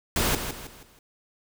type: noise with echo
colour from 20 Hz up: pink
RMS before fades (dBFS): -24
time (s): 0.16-0.35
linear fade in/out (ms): 2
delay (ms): 160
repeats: 4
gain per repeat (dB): -8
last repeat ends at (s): 0.99
effects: none